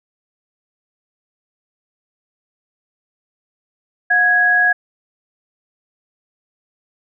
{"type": "tone pair together", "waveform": "sine", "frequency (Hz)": [720.2, 1661.2], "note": ["F#5", "G#6"], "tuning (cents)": [-47, 0], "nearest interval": "octave + major second", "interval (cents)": 1447, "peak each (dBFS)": [-20, -11], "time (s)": [4.1, 4.73], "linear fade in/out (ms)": 10, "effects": []}